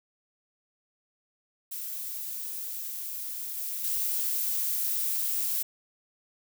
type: noise with level steps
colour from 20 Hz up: violet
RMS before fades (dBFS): -36 / -34 / -29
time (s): 1.71-5.63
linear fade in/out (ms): 10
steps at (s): 3.57 / 3.84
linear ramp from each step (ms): 2
effects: none